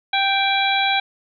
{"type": "harmonic tone with a mistuned harmonic", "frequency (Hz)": 784, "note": "G5", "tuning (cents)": 0, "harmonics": [1, 2, 3, 4, 5], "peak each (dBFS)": [-20, -25, -22, -25, -24], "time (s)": [0.13, 1], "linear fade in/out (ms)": 5, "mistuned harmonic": 4, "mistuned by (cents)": 100, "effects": []}